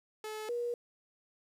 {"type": "tone pair in turn", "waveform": ["sawtooth", "sine"], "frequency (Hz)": [431, 478.9], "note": ["A4", "A#4"], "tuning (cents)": [-36, 47], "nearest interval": "major second", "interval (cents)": 183, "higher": "second", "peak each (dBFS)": [-35, -32], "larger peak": "second", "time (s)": [[0.24, 0.49], [0.49, 0.74]], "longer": "neither", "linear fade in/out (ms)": 2, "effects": ["resampled to 32000 Hz", "10-bit"]}